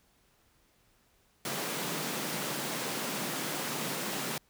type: high-pass noise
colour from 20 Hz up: pink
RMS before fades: -35 dBFS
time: 1.45-4.38 s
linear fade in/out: 2 ms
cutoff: 140 Hz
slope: 48 dB/octave
effects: pink hiss -68 dBFS RMS until 4.49 s